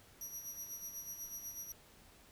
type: tone with tremolo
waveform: 25% pulse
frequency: 5800 Hz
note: F#8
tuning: 35 cents flat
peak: -37 dBFS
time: 0.21-1.72 s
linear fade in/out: 2 ms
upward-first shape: sine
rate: 8.1 Hz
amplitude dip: 60%
effects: pink hiss -62 dBFS RMS until 2.31 s